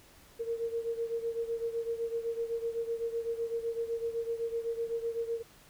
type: beating tone pair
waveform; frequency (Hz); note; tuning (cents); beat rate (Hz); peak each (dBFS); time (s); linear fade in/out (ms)
sine; 459.8 / 467.7; A#4 / A#4; -24 / +6; 7.9; -33 / -37; 0.39-5.43; 20
effects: pink hiss -58 dBFS RMS until 5.69 s